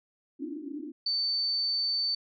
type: band-pass noise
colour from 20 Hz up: pink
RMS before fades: -38 dBFS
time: 0.39-0.92 s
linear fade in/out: 10 ms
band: 270 to 330 Hz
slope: 96 dB/octave
type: tone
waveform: sine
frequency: 4540 Hz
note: C#8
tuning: 41 cents sharp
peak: -26 dBFS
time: 1.06-2.15 s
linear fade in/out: 5 ms
effects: none